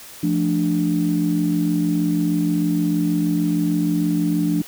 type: tone cluster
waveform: sine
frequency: 172 / 218.4 / 295 Hz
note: F3 / A3 / D4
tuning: -26 / -13 / +8 cents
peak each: -20 / -25 / -19 dBFS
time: 0.23-4.62 s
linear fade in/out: 5 ms
effects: tanh soft clip ceiling -8 dBFS + white hiss -40 dBFS RMS until 4.67 s